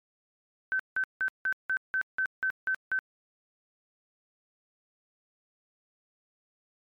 sine tone bursts, 1535 Hz, G6, 37 cents flat, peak -25 dBFS, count 10, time 0.72-2.99 s, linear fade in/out 0 ms, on 74 ms, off 170 ms, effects MP3 96 kbps

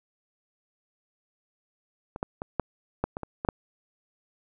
clicks, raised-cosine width 1 ms, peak -22 / -14 / -19 / -10 / -11 / -19 / -20 / -16 / -7 dBFS, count 9, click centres 2.161 / 2.229 / 2.419 / 2.597 / 3.04 / 3.169 / 3.233 / 3.449 / 3.488 s, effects none

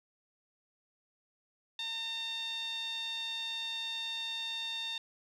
sawtooth tone with band-pass filter, 909 Hz, A#5, 44 cents flat, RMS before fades -38 dBFS, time 1.79-4.98 s, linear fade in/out 2 ms, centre 3500 Hz, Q 6.8, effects none

